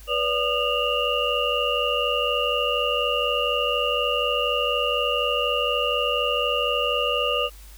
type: tone cluster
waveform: sine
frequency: 491.9 / 576 / 1221 / 2770 / 2883 Hz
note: B4 / D5 / D#6 / F7 / F#7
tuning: -7 / -34 / -33 / -15 / -46 cents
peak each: -27 dBFS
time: 0.07-7.5 s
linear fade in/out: 50 ms
effects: added 50 Hz sine -42 dBFS peak until 7.77 s + white hiss -50 dBFS RMS until 7.77 s